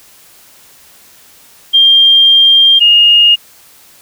sine tone pair in turn, 3195 / 2847 Hz, G7 / F7, +32 / +33 cents, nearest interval major second, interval 199 cents, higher first, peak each -3 dBFS, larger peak neither, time 1.73-2.8 / 2.8-3.36 s, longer first, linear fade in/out 20 ms, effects white hiss -42 dBFS RMS until 4.01 s

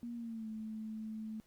sine tone with pitch glide, 236.8 to 218.4 Hz, A#3 to A3, +27 to -13 cents, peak -40 dBFS, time 0.03-1.4 s, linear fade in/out 0 ms, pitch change -140 cents, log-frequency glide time 0.15-0.48 s, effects pink hiss -71 dBFS RMS until 1.46 s + Opus 48 kbps

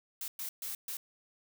blue noise bursts at uneven times, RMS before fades -39 dBFS, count 4, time 0.21-0.28 / 0.39-0.49 / 0.62-0.75 / 0.88-0.97 s, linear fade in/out 2 ms, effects none

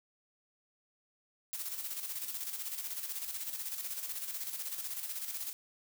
blue noise with tremolo, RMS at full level -38 dBFS, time 1.53-5.53 s, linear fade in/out 0 ms, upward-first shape square, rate 16 Hz, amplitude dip 50%, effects none

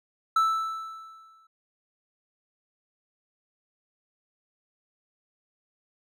triangle tone with exponential decay, 1318.5 Hz, E6, in tune, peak -16 dBFS, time 0.36-1.47 s, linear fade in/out 5 ms, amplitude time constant 240 ms, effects none

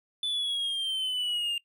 triangle exponential sweep, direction down, 3500 to 2794 Hz, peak -26 dBFS, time 0.23-1.58 s, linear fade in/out 2 ms, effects noise-tail reverb RT60 0.1 s tail -21 dB re dry

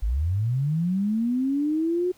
sine linear sweep, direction up, 46.94 to 367.3 Hz, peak -21 dBFS, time 0.02-2.12 s, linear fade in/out 10 ms, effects pink hiss -57 dBFS RMS until 2.17 s

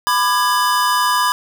square chord, G# diminished, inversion first, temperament just, 996.7 / 1196.1 / 1661.2 Hz, B5 / D6 / G#6, +16 / +31 / 0 cents, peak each -17 / -20 / -22 dBFS, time 0.07-1.32 s, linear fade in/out 0 ms, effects none

